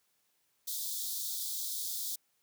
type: high-pass noise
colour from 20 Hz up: white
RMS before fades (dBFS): -37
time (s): 0.67-2.16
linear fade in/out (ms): 10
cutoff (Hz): 3400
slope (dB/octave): 96
effects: white hiss -75 dBFS RMS until 2.42 s + high-pass 80 Hz 12 dB/octave